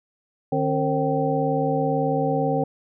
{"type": "tone cluster", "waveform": "sine", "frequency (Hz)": [152.2, 268.5, 458.9, 537, 774], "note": ["D#3", "C4", "A#4", "C5", "G5"], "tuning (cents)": [-38, 45, -27, 45, -22], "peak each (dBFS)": -26, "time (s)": [0.52, 2.64], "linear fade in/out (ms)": 5, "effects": []}